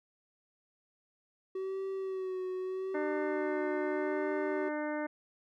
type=tone with vibrato; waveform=triangle; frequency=377.9 Hz; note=F#4; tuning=37 cents sharp; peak=-32 dBFS; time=1.55-4.69 s; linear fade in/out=5 ms; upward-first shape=sine; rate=0.8 Hz; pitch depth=36 cents each way
type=harmonic tone; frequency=300 Hz; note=D4; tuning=37 cents sharp; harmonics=1 / 2 / 3 / 4 / 5 / 6 / 7; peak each=-36 / -37 / -42 / -48 / -44 / -46 / -48 dBFS; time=2.94-5.07 s; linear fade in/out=10 ms
effects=none